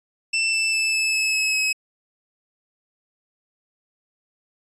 sawtooth tone with pitch steps, 2668 / 2650 / 2631 / 2613 / 2595 / 2577 / 2559 Hz, E7 / E7 / E7 / E7 / E7 / E7 / D#7, +20 / +9 / -4 / -16 / -28 / -40 / +48 cents, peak -16 dBFS, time 0.33-1.73 s, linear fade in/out 10 ms, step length 200 ms, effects resampled to 22050 Hz

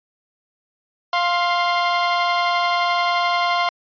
sawtooth tone pair together, 698.5 / 1053.5 Hz, F5 / C6, 0 / +12 cents, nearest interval perfect fifth, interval 712 cents, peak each -16 dBFS, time 1.13-3.69 s, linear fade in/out 2 ms, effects resampled to 11025 Hz

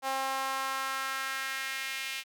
sawtooth tone with high-pass filter sweep, 267.3 Hz, C4, 37 cents sharp, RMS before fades -34 dBFS, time 0.02-2.24 s, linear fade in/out 50 ms, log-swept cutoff 770 to 2500 Hz, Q 2.2, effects none

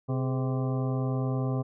harmonic tone with a mistuned harmonic, 129.7 Hz, C3, 15 cents flat, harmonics 1 / 2 / 3 / 4 / 5 / 6 / 8 / 9, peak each -27 / -33 / -37 / -39 / -41 / -43 / -45 / -46 dBFS, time 0.08-1.63 s, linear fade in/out 20 ms, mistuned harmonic 3, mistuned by +99 cents, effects none

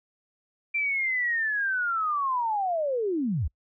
sine linear sweep, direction down, 2366 to 56 Hz, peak -24 dBFS, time 0.74-3.48 s, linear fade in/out 10 ms, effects noise-tail reverb RT60 0.1 s tail -26 dB re dry

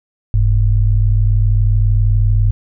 sine tone pair together, 43.66 / 103.83 Hz, F1 / G#2, 0 / 0 cents, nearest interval octave + minor third, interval 1500 cents, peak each -12 / -12 dBFS, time 0.34-2.51 s, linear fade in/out 0 ms, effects none

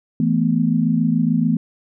sine chord, E suspended fourth, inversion none, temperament equal, 164.81 / 220 / 246.9 Hz, E3 / A3 / B3, 0 / 0 / 0 cents, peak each -19 dBFS, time 0.2-1.57 s, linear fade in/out 2 ms, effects none

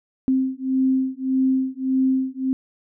sine beating tone pair, 261.6 / 263.3 Hz, C4 / C4, 0 / +11 cents, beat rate 1.7 Hz, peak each -21 dBFS, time 0.28-2.53 s, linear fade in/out 0 ms, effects none

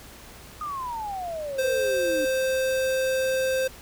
sine exponential sweep, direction down, 1244.5 to 293.7 Hz, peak -29 dBFS, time 0.61-2.25 s, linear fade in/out 2 ms
square tone, 523.3 Hz, C5, in tune, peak -23 dBFS, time 1.58-3.68 s, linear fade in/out 10 ms
effects added 60 Hz sine -52 dBFS peak until 3.81 s + pink hiss -46 dBFS RMS until 3.81 s

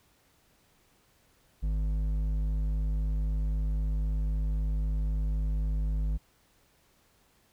sine tone with hard clipping, 51.91 Hz, G#1, in tune, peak -28 dBFS, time 1.62-6.18 s, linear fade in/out 20 ms, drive 7 dB, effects pink hiss -66 dBFS RMS until 7.52 s

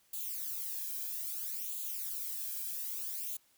violet noise with flanger, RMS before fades -39 dBFS, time 0.13-3.37 s, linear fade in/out 5 ms, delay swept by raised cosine 0.27 to 1.27 ms, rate 0.61 Hz, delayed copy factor +0.85, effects white hiss -69 dBFS RMS until 3.57 s

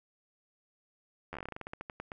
slowing click train, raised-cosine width 0.5 ms, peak -25 dBFS, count 18, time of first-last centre 1.33-2.118 s, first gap 11 ms, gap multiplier 1.16, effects none

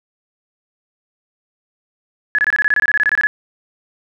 sine tone bursts, 1700 Hz, G#6, 40 cents sharp, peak -11 dBFS, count 16, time 2.35-3.27 s, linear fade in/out 0 ms, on 35 ms, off 24 ms, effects none

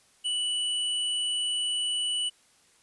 square tone, 2960 Hz, F#7, in tune, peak -27 dBFS, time 0.24-2.3 s, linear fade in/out 20 ms, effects white hiss -62 dBFS RMS until 2.82 s + resampled to 24000 Hz

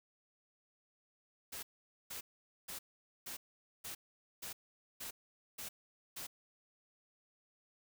white noise bursts, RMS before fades -45 dBFS, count 9, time 1.52-6.27 s, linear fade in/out 10 ms, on 110 ms, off 470 ms, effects none

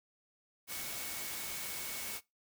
sine tone in noise, 2217 Hz, C#7, in tune, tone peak -50 dBFS, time 0.67-2.21 s, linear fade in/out 50 ms, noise white, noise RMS -41 dBFS, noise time 0.67-2.21 s, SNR -12 dB, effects noise-tail reverb RT60 0.2 s tail -21 dB re dry

